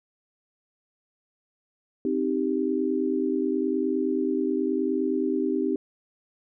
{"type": "chord", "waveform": "sine", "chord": "C minor", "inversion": "none", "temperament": "equal", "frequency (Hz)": [261.6, 311.1, 392], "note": ["C4", "Eb4", "G4"], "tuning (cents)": [0, 0, 0], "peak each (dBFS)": -27, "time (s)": [2.05, 5.76], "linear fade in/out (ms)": 2, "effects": []}